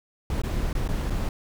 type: noise with dropouts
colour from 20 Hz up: brown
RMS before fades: -26 dBFS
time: 0.3-1.29 s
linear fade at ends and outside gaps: 2 ms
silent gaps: 0.418-0.435 / 0.73-0.751 / 0.878-0.888 / 1.1-1.104 s
effects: none